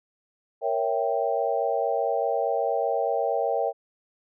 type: chord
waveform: sine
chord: A# diminished seventh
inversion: none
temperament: equal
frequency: 466.2 / 554.4 / 659.3 / 784 Hz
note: A#4 / C#5 / E5 / G5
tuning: 0 / 0 / 0 / 0 cents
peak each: -28 dBFS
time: 0.61-3.73 s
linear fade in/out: 50 ms
effects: none